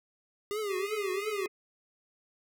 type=tone with vibrato; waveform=square; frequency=400 Hz; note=G4; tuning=35 cents sharp; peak=-32 dBFS; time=0.51-1.46 s; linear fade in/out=0 ms; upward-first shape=triangle; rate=2.9 Hz; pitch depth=170 cents each way
type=harmonic tone; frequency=415.3 Hz; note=G#4; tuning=in tune; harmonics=1 / 3 / 5 / 6; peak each=-36 / -49 / -44 / -44 dBFS; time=0.69-1.48 s; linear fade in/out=20 ms
effects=none